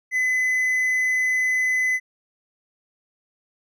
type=tone; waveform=triangle; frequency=2018 Hz; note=B6; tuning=37 cents sharp; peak=-17 dBFS; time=0.11-2 s; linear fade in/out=50 ms; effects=none